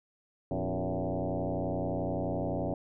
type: tone with frequency modulation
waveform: sine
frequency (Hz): 200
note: G3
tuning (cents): +35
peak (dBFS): -29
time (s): 0.51-2.74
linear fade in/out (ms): 2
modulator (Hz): 91.6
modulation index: 5.7
effects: none